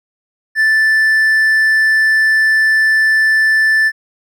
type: tone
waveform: triangle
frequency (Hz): 1760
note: A6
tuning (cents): 0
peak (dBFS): -7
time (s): 0.55-3.92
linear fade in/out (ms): 50
effects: none